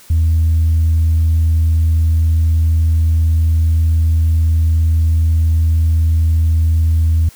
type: tone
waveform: sine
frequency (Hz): 81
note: E2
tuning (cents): -30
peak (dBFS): -8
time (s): 0.1-7.29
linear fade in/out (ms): 5
effects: tanh soft clip ceiling -7 dBFS + white hiss -43 dBFS RMS until 7.35 s